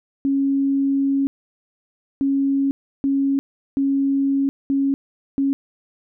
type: tone bursts at uneven times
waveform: sine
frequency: 275.1 Hz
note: C#4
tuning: 13 cents flat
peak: -16 dBFS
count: 6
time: 0.25-1.27 / 2.21-2.71 / 3.04-3.39 / 3.77-4.49 / 4.7-4.94 / 5.38-5.53 s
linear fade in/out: 0 ms
effects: none